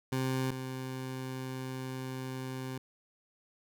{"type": "tone pair in turn", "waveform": "20% pulse", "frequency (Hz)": [130.81, 130.31], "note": ["C3", "C3"], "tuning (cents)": [0, -7], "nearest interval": "unison", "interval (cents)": 7, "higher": "first", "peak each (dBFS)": [-25, -32], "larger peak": "first", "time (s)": [[0.12, 0.51], [0.51, 2.78]], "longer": "second", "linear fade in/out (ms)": 5, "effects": []}